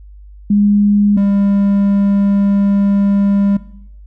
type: tone pair in turn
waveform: sine / triangle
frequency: 204.9 / 199.99 Hz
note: G#3 / G3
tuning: -23 / +35 cents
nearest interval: unison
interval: 42 cents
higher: first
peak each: -8 dBFS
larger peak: neither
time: 0.5-1.17 / 1.17-3.57 s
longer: second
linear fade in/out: 5 ms
effects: noise-tail reverb RT60 0.8 s tail -17 dB re dry + added 50 Hz sine -34 dBFS peak until 4.06 s